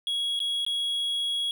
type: tone with dropouts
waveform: triangle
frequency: 3325 Hz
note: G#7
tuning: 1 cent sharp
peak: -24 dBFS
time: 0.07-1.51 s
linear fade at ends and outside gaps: 1 ms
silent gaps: 0.392-0.402 / 0.65-0.664 s
effects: none